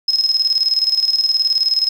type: tone with tremolo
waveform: sine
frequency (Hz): 5140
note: E8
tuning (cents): -45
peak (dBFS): -11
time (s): 0.08-1.89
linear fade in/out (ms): 5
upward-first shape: square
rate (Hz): 19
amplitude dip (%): 65
effects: 7-bit